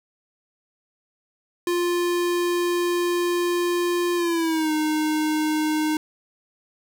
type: tone with pitch glide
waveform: square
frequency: 350 to 308.2 Hz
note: F4 to D#4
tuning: +4 to -16 cents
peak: -21 dBFS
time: 1.67-5.97 s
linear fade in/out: 2 ms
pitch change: -220 cents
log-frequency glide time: 4.16-4.72 s
effects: 9-bit